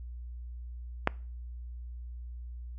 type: click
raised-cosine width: 0.5 ms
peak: -8 dBFS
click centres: 1.074 s
effects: noise-tail reverb RT60 0.4 s tail -24 dB re dry + added 60 Hz sine -39 dBFS peak until 2.78 s